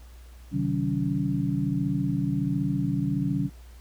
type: tone cluster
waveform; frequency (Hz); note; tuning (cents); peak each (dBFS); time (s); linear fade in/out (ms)
sine; 133.2 / 154.6 / 189.2 / 282.5; C3 / D#3 / F#3 / C#4; +31 / -11 / +39 / +33; -29; 0.51-3.5; 50
effects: added 60 Hz sine -44 dBFS peak until 3.8 s + pink hiss -57 dBFS RMS until 3.8 s